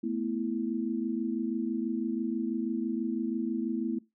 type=chord; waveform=sine; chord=A suspended second; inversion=none; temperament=equal with one note detuned; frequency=220.8 / 246.9 / 329.6 Hz; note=A3 / B3 / E4; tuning=+6 / 0 / 0 cents; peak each=-33 dBFS; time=0.03-3.99 s; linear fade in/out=10 ms; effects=noise-tail reverb RT60 0.2 s tail -19 dB re dry